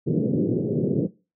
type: band-pass noise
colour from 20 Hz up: pink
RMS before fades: -23 dBFS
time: 0.06-1.08 s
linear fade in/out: 20 ms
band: 120 to 480 Hz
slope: 48 dB/octave
effects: noise-tail reverb RT60 0.3 s tail -20 dB re dry